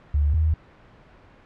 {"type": "tone pair in turn", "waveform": "sine", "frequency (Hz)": [73, 78.65], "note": ["D2", "D#2"], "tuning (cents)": [-10, 19], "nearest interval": "minor second", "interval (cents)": 129, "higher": "second", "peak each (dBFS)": -17, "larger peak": "neither", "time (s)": [[0.14, 0.34], [0.34, 0.54]], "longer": "neither", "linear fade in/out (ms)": 5, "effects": ["pink hiss -51 dBFS RMS until 1.45 s", "low-pass 2000 Hz 12 dB/octave"]}